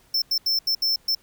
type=tone bursts at uneven times; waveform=square; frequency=5340 Hz; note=E8; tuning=22 cents sharp; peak=-20 dBFS; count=6; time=0.14-0.22 / 0.31-0.38 / 0.46-0.59 / 0.67-0.75 / 0.82-0.96 / 1.08-1.15 s; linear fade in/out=5 ms; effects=pink hiss -58 dBFS RMS until 1.22 s